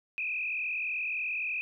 sine tone with frequency modulation, 2504 Hz, D#7, 10 cents sharp, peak -30 dBFS, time 0.18-1.61 s, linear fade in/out 0 ms, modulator 43.4 Hz, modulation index 2.4, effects none

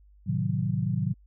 sine chord, A diminished seventh, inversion none, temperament equal, 110 / 130.81 / 155.56 / 185 Hz, A2 / C3 / Eb3 / Gb3, 0 / 0 / 0 / 0 cents, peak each -30 dBFS, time 0.26-1.14 s, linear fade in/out 20 ms, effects added 50 Hz sine -53 dBFS peak until 1.26 s

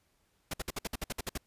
pink noise bursts, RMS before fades -35 dBFS, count 11, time 0.51-1.377 s, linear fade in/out 5 ms, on 27 ms, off 57 ms, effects pink hiss -73 dBFS RMS until 1.46 s + resampled to 32000 Hz

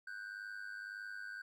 triangle ring-modulated tone, 1530 Hz, G6, 42 cents flat, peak -39 dBFS, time 0.07-1.42 s, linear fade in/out 5 ms, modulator 50.9 Hz, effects none

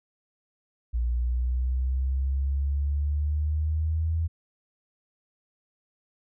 sine exponential sweep, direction up, 58.6 to 82.41 Hz, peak -23 dBFS, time 0.93-4.28 s, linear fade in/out 20 ms, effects none

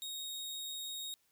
sawtooth tone, 3751 Hz, A#7, 10 cents sharp, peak -37 dBFS, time 0.02-1.14 s, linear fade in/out 0 ms, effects white hiss -74 dBFS RMS until 1.31 s

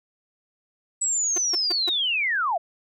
sine linear sweep, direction down, 7902 to 622.3 Hz, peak -21 dBFS, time 1.01-2.58 s, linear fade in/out 10 ms
sawtooth tone bursts, 356.2 Hz, F4, 34 cents sharp, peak -24 dBFS, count 4, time 1.36-1.894 s, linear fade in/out 5 ms, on 21 ms, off 150 ms
effects none

